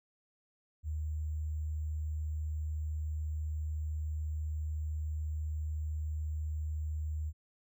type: tone with sample-and-hold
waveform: sine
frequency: 77 Hz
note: D#2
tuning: 17 cents flat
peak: -33 dBFS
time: 0.83-7.33 s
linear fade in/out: 50 ms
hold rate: 7350 Hz
effects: none